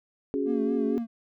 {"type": "chord", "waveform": "sine", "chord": "C# suspended fourth", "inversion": "none", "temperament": "just", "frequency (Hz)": [277.2, 369.6, 415.8], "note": ["C#4", "F#4", "G#4"], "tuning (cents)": [0, -2, 2], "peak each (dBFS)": [-28, -32, -29], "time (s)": [0.34, 0.98], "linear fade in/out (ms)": 0}
{"type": "tone with vibrato", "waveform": "triangle", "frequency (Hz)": 230, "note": "A#3", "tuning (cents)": -23, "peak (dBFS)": -26, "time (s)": [0.45, 1.07], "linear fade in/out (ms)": 50, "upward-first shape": "triangle", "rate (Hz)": 4.3, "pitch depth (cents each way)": 67}
{"effects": []}